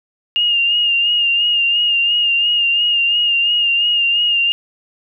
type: tone with vibrato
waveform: sine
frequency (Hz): 2827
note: F7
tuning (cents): +20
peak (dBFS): -12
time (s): 0.36-4.52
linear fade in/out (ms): 0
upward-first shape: sine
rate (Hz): 2.9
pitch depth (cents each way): 36
effects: none